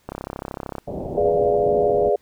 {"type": "click train", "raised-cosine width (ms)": 1, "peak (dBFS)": -15, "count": 24, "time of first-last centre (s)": [0.09, 0.783], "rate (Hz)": 33.2}
{"type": "low-pass noise", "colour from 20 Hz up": "white", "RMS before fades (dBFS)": -29, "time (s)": [0.87, 2.1], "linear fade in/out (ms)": 10, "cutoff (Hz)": 720, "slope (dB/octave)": 48}
{"type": "chord", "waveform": "sine", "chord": "G# diminished seventh", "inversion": "none", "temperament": "equal", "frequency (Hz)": [415.3, 493.9, 587.3, 698.5], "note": ["G#4", "B4", "D5", "F5"], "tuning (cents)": [0, 0, 0, 0], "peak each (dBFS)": [-19, -23, -21, -24], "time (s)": [1.17, 2.16], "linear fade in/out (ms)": 5}
{"effects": ["pink hiss -61 dBFS RMS until 2.21 s"]}